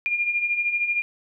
sine beating tone pair, 2400 / 2413 Hz, D7 / D7, +37 / +46 cents, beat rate 13 Hz, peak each -29 / -22 dBFS, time 0.06-1.02 s, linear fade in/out 0 ms, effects none

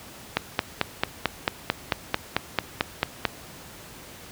click train, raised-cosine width 0.3 ms, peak -4 dBFS, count 14, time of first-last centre 0.37-3.252 s, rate 4.51 Hz, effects pink hiss -44 dBFS RMS until 4.31 s + high-pass 60 Hz 12 dB/octave

